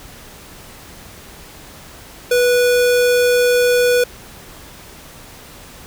square tone, 490.3 Hz, B4, 13 cents flat, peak -12 dBFS, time 2.31-4.04 s, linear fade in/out 5 ms, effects pink hiss -39 dBFS RMS until 5.86 s

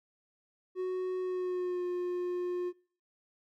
triangle tone with pitch glide, 369.3 to 356.9 Hz, F#4 to F4, -3 to +38 cents, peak -29 dBFS, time 0.75-2.73 s, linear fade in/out 50 ms, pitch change -59 cents, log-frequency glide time 1.2-1.85 s, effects noise-tail reverb RT60 0.5 s tail -24 dB re dry + Opus 48 kbps

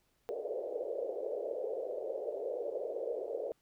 pink band-pass noise, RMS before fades -38 dBFS, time 0.29-3.52 s, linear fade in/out 0 ms, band 430 to 580 Hz, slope 48 dB/octave, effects pink hiss -75 dBFS RMS until 3.61 s

